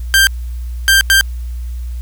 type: tone bursts at uneven times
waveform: sawtooth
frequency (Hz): 1578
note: G6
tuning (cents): +11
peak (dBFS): -3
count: 3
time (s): 0.14-0.27 / 0.88-1.01 / 1.1-1.21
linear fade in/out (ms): 0
effects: added 60 Hz sine -20 dBFS peak until 2.01 s + white hiss -47 dBFS RMS until 2.01 s